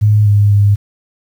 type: tone with pitch steps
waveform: sine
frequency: 105.5 / 102.7 / 101.8 Hz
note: G#2 / G#2 / G#2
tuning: +28 / -19 / -34 cents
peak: -6 dBFS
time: 0.01-0.76 s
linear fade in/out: 20 ms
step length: 250 ms
effects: 7-bit